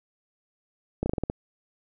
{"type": "slowing click train", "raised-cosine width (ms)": 2, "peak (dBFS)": -13, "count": 7, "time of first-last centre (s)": [1.03, 1.299], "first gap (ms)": 30, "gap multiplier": 1.16, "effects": []}